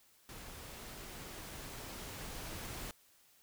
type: noise with level ramp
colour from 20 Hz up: pink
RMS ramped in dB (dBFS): -50 to -44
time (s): 0.29-2.91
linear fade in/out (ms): 0
effects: white hiss -67 dBFS RMS until 3.42 s